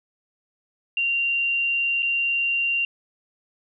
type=tone with dropouts; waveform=sine; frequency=2769 Hz; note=F7; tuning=15 cents flat; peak=-20 dBFS; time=0.97-2.85 s; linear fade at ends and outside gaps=2 ms; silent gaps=2.023-2.028 s; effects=none